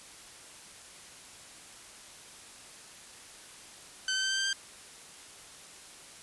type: tone with pitch steps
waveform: 15% pulse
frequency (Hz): 1531 / 1540.8 / 1550.6 / 1560.5 / 1570.4 / 1580.4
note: G6 / G6 / G6 / G6 / G6 / G6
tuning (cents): -41 / -30 / -19 / -8 / +3 / +14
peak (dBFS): -22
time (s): 4.08-4.53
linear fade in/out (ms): 2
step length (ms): 75
effects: white hiss -50 dBFS RMS until 6.22 s + resampled to 24000 Hz